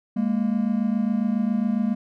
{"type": "tone pair together", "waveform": "triangle", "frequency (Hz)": [204.7, 232], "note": ["G#3", "A#3"], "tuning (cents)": [-25, -8], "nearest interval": "major second", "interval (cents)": 217, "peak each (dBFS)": -21, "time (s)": [0.16, 1.95], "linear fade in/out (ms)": 10, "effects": []}